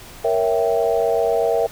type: chord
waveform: sine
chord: A# diminished seventh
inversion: none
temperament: equal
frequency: 466.2 / 554.4 / 659.3 / 784 Hz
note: A#4 / C#5 / E5 / G5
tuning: 0 / 0 / 0 / 0 cents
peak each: -19 / -24 / -20 / -25 dBFS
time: 0.24-1.67 s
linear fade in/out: 10 ms
effects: pink hiss -40 dBFS RMS until 1.71 s